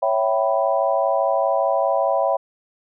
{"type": "chord", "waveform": "sine", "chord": "C# half-diminished seventh", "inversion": "none", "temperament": "equal with one note detuned", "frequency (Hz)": [554.4, 659.3, 771.9, 987.8], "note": ["C#5", "E5", "G5", "B5"], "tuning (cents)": [0, 0, -27, 0], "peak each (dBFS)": [-21, -21, -23, -25], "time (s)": [0.02, 2.37], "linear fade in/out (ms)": 10, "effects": []}